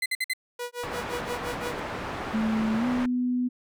35% pulse tone bursts, 2047 Hz, C7, 38 cents flat, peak -23 dBFS, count 4, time 0.02-0.335 s, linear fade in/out 5 ms, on 39 ms, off 53 ms
sawtooth tone with tremolo, 485.7 Hz, B4, 29 cents flat, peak -26 dBFS, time 0.59-1.8 s, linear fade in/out 5 ms, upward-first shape sine, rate 5.8 Hz, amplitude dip 100%
white low-pass noise, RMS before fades -34 dBFS, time 0.83-3.06 s, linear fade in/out 5 ms, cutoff 1300 Hz, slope 12 dB/octave
sine tone with pitch glide, 220 to 248.4 Hz, A3 to B3, 0 to +10 cents, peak -23 dBFS, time 2.33-3.49 s, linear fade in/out 20 ms, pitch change +210 cents, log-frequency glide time 2.76-2.87 s
effects none

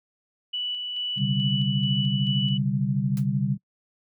sine tone with tremolo, 2960 Hz, F#7, in tune, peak -26 dBFS, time 0.53-2.58 s, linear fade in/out 10 ms, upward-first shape square, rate 2.3 Hz, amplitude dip 30%
sine chord, C suspended second, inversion none, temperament equal with one note detuned, 130.81 / 143.98 / 196 Hz, C3 / D3 / G3, 0 / -34 / 0 cents, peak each -26 dBFS, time 1.16-3.58 s, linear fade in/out 50 ms
white noise with exponential decay, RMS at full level -38 dBFS, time 3.17-3.26 s, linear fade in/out 1 ms, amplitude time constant 19 ms
effects noise-tail reverb RT60 0.1 s tail -26 dB re dry

